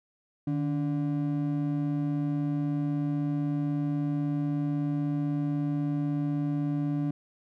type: ring-modulated tone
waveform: triangle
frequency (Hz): 218.9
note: A3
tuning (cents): -9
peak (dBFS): -21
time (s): 0.47-7.11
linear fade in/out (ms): 5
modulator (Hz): 68.1
effects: none